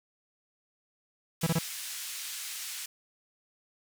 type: band-pass noise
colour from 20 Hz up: white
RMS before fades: -39 dBFS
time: 1.41-2.86 s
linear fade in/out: 5 ms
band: 1900 to 11000 Hz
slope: 12 dB/octave
type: tone bursts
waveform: 45% pulse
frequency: 164.3 Hz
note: E3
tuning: 5 cents flat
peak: -24 dBFS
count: 3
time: 1.43-1.589 s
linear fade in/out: 5 ms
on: 37 ms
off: 24 ms
effects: none